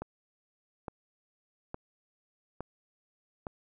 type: click train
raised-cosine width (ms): 1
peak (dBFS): -23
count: 5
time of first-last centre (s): 0.02-3.468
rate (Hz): 1.16
effects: none